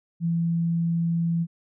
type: tone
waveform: sine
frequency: 167.9 Hz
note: E3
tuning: 32 cents sharp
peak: -21 dBFS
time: 0.2-1.47 s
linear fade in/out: 50 ms
effects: none